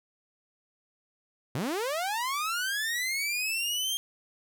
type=linear sweep; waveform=sawtooth; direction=up; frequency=110 to 3217 Hz; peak=-25 dBFS; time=1.55-3.97 s; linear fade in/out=0 ms; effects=none